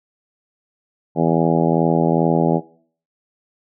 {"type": "harmonic tone", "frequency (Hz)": 82.41, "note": "E2", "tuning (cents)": 0, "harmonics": [2, 3, 4, 5, 6, 7, 8, 9, 10], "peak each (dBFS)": [-19, -21, -22, -23, -24, -24, -25, -26, -26], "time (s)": [1.15, 2.61], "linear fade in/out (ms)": 50, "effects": ["noise-tail reverb RT60 0.5 s tail -19 dB re dry"]}